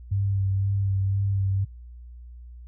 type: tone with vibrato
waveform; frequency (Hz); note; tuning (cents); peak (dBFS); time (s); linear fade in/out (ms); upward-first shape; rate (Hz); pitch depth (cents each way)
sine; 98; G2; 0; -21; 0.11-1.65; 10; sine; 2; 23
effects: noise-tail reverb RT60 0.3 s tail -26 dB re dry + added 60 Hz sine -40 dBFS peak until 2.67 s